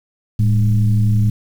sine tone with frequency modulation, 108.8 Hz, A2, 19 cents flat, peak -11 dBFS, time 0.39-1.3 s, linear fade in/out 5 ms, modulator 93 Hz, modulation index 0.65, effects 7-bit

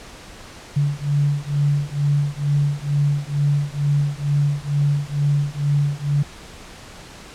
sine beating tone pair, 143 / 145.2 Hz, D3 / D3, -46 / -19 cents, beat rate 2.2 Hz, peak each -20 dBFS, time 0.76-6.23 s, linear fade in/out 10 ms, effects pink hiss -40 dBFS RMS until 7.34 s + low-pass 8000 Hz 12 dB/octave

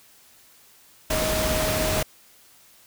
sine tone in noise, 627 Hz, D#5, 13 cents sharp, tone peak -26 dBFS, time 1.1-2.03 s, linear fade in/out 5 ms, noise pink, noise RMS -25 dBFS, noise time 1.1-2.03 s, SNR -4 dB, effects white hiss -54 dBFS RMS until 2.86 s

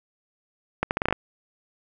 accelerating click train, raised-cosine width 0.5 ms, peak -7 dBFS, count 8, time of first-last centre 0.83-1.126 s, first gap 79 ms, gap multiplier 0.78, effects none

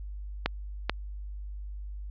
clicks, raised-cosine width 0.3 ms, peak -9 dBFS, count 2, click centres 0.46 / 0.896 s, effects added 50 Hz sine -36 dBFS peak until 2.1 s + resampled to 11025 Hz

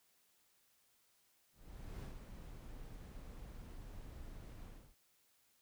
brown noise with ADSR envelope, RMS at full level -45 dBFS, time 1.52-4.96 s, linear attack 510 ms, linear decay 110 ms, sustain -6 dB, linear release 300 ms, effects white hiss -74 dBFS RMS until 5.61 s

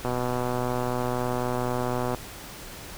click train, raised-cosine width 1 ms, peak -14 dBFS, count 261, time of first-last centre 0.05-2.147 s, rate 124 Hz, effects pink hiss -41 dBFS RMS until 2.97 s

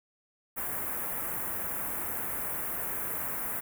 white band-stop noise, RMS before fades -34 dBFS, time 0.56-3.61 s, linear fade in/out 20 ms, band 1900 to 11000 Hz, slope 24 dB/octave, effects none

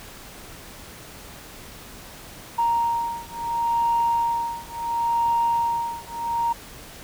sine beating tone pair, 932.3 / 933.02 Hz, A#5 / A#5, 0 / +1 cents, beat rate 0.72 Hz, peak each -23 dBFS, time 2.58-6.53 s, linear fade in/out 10 ms, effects tanh soft clip ceiling -13 dBFS + pink hiss -42 dBFS RMS until 7.03 s

